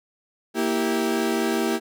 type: chord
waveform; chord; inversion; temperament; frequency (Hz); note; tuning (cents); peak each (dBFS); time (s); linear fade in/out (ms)
35% pulse; E diminished; second; equal with one note detuned; 233.1 / 327 / 392; Bb3 / E4 / G4; 0 / -14 / 0; -24; 0.54-1.8; 50
effects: none